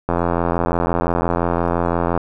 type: click train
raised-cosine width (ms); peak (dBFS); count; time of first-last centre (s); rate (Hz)
1; -4; 180; 0.09-2.176; 85.8
effects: none